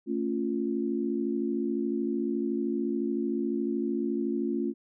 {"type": "chord", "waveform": "sine", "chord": "A augmented", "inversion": "none", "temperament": "equal with one note detuned", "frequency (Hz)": [223.5, 277.2, 349.2], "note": ["A3", "C#4", "E#4"], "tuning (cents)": [27, 0, 0], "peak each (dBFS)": -31, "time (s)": [0.06, 4.74], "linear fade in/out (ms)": 50, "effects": []}